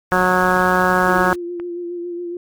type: noise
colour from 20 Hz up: pink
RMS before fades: -33 dBFS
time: 0.11-1.36 s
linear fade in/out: 20 ms
type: harmonic tone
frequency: 182.9 Hz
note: F#3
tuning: 20 cents flat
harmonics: 1 / 2 / 3 / 4 / 5 / 6 / 7 / 8 / 9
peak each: -22 / -22 / -22 / -22 / -22 / -22 / -22 / -22 / -22 dBFS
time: 0.12-1.33 s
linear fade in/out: 0 ms
type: tone with vibrato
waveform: sine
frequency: 348.3 Hz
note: F4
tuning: 5 cents flat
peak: -24 dBFS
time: 1.07-2.37 s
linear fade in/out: 2 ms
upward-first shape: sine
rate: 7.2 Hz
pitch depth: 28 cents each way
type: click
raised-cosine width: 0.5 ms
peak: -21 dBFS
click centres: 1.599 s
effects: none